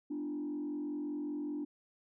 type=tone with frequency modulation; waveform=sine; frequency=295.2 Hz; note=D4; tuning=9 cents sharp; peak=-34 dBFS; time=0.1-1.65 s; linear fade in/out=10 ms; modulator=45.2 Hz; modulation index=0.69; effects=tanh soft clip ceiling -32 dBFS